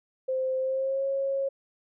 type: tone with pitch glide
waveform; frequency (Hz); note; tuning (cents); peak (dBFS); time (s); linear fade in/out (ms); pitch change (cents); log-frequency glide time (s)
sine; 521 to 545.6; C5 to C#5; -7 to -28; -25; 0.28-1.49; 10; +79; 0.59-1.05
effects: none